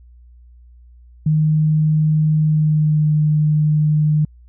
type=tone with pitch glide; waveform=sine; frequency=154.5 to 152.02 Hz; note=D#3 to D#3; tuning=-12 to -40 cents; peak=-12 dBFS; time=1.26-4.25 s; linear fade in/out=5 ms; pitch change=-28 cents; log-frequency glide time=2.41-3.1 s; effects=added 60 Hz sine -42 dBFS peak until 4.48 s

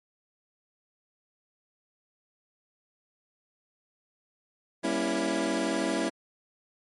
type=chord; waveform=25% pulse; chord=G diminished seventh; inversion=none; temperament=equal with one note detuned; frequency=196 / 237.6 / 277.2 / 329.6 Hz; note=G3 / Bb3 / Db4 / Fb4; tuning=0 / +33 / 0 / 0 cents; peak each=-31 / -30 / -28 / -26 dBFS; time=4.83-6.1 s; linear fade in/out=20 ms; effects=MP3 48 kbps

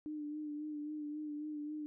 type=tone with vibrato; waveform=sine; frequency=300 Hz; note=D4; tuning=37 cents sharp; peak=-39 dBFS; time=0.06-1.86 s; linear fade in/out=0 ms; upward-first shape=sine; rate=3.7 Hz; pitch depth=32 cents each way; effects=none

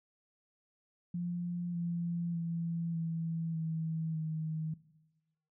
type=tone with pitch steps; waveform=sine; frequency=174.61 / 171.12 / 167.69 / 164.33 / 161.05 / 157.82 Hz; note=F3 / F3 / E3 / E3 / E3 / D#3; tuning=0 / -35 / +30 / -5 / -40 / +25 cents; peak=-33 dBFS; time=1.14-4.74 s; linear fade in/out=5 ms; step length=600 ms; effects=noise-tail reverb RT60 1.0 s tail -18 dB re dry

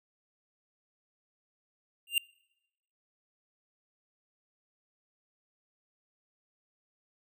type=tone with exponential growth; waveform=square; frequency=2791 Hz; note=F7; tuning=2 cents flat; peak=-21 dBFS; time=2.07-2.18 s; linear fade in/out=2 ms; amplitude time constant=23 ms; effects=noise-tail reverb RT60 0.9 s tail -26 dB re dry

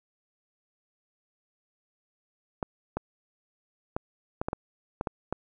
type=clicks; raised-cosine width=1 ms; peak=-15 dBFS; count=9; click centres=2.628 / 2.97 / 3.965 / 4.415 / 4.485 / 4.531 / 5.011 / 5.072 / 5.326 s; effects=none

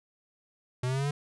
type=linear sweep; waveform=square; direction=up; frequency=123.47 to 146.83 Hz; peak=-28 dBFS; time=0.83-1.11 s; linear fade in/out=5 ms; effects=resampled to 24000 Hz

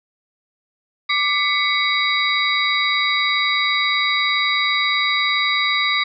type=tone cluster; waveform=sine; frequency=1177 / 2009 / 2227 / 3852 / 4741 Hz; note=D6 / B6 / C#7 / B7 / D8; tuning=+3 / +29 / +7 / -44 / +16 cents; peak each=-23 / -23 / -21 / -21 / -29 dBFS; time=1.09-6.04 s; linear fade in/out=10 ms; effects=none

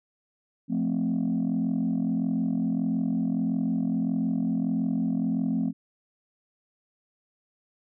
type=chord; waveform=sine; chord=F major; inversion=none; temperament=equal; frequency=174.61 / 220 / 261.6 Hz; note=F3 / A3 / C4; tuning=0 / 0 / 0 cents; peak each=-28 / -26 / -26 dBFS; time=0.68-5.73 s; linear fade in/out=50 ms; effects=tanh soft clip ceiling -19 dBFS

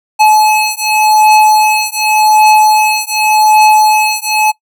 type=beating tone pair; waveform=square; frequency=857 / 857.87 Hz; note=A5 / A5; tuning=-46 / -44 cents; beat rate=0.87 Hz; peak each=-10 dBFS; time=0.19-4.52 s; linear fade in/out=20 ms; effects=noise-tail reverb RT60 0.1 s tail -20 dB re dry

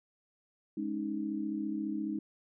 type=chord; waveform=sine; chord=Ab suspended fourth; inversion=none; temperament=just; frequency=207.7 / 276.9 / 311.5 Hz; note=Ab3 / Db4 / Eb4; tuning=0 / -2 / +2 cents; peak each=-37 / -39 / -35 dBFS; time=0.77-2.19 s; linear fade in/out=5 ms; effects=none

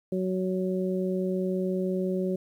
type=harmonic tone; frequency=185.9 Hz; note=F#3; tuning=8 cents sharp; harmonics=1 / 2 / 3; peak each=-28 / -29 / -34 dBFS; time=0.12-2.36 s; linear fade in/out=5 ms; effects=10-bit

